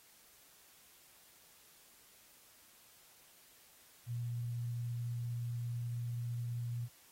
sine tone, 119.6 Hz, A#2, 45 cents sharp, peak -36 dBFS, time 4.06-6.89 s, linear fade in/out 50 ms, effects white hiss -63 dBFS RMS until 7.11 s + AAC 48 kbps

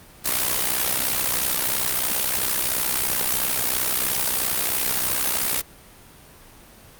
white noise with amplitude modulation, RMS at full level -19 dBFS, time 0.24-5.62 s, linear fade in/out 20 ms, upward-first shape sine, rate 63 Hz, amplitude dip 75%, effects pink hiss -47 dBFS RMS until 6.99 s + Opus 32 kbps

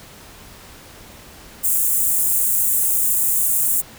white high-pass noise, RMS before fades -18 dBFS, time 1.63-3.82 s, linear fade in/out 20 ms, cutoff 7400 Hz, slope 48 dB/octave, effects pink hiss -42 dBFS RMS until 3.98 s

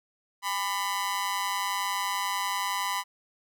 sawtooth tone with amplitude modulation, 999 Hz, B5, 20 cents sharp, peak -20 dBFS, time 0.42-3.04 s, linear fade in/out 50 ms, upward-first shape sine, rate 189 Hz, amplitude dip 85%, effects none

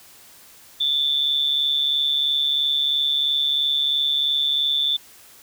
sine tone with amplitude modulation, 3520 Hz, A7, in tune, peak -15 dBFS, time 0.8-4.97 s, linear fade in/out 10 ms, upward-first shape sine, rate 143 Hz, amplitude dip 65%, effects white hiss -48 dBFS RMS until 5.42 s

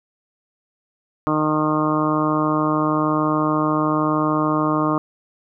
harmonic tone, 153.5 Hz, D#3, 23 cents flat, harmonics 1 / 2 / 3 / 4 / 5 / 6 / 7 / 8 / 9, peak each -26 / -20 / -29 / -26 / -32 / -30 / -24 / -25 / -38 dBFS, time 1.27-4.98 s, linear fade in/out 0 ms, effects none

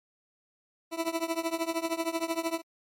20% pulse tone with tremolo, 330 Hz, E4, 2 cents sharp, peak -20 dBFS, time 0.91-2.62 s, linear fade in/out 50 ms, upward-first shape triangle, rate 13 Hz, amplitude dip 95%, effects MP3 64 kbps

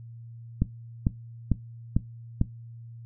click train, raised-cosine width 5 ms, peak -9 dBFS, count 5, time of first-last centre 0.62-2.414 s, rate 2.23 Hz, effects noise-tail reverb RT60 0.2 s tail -18 dB re dry + added 116 Hz sine -41 dBFS peak until 3.05 s

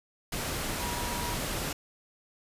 sine tone in noise, 961 Hz, B5, 48 cents flat, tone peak -37 dBFS, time 0.8-1.34 s, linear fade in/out 5 ms, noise pink, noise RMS -33 dBFS, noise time 0.32-1.73 s, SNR -7 dB, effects resampled to 32000 Hz

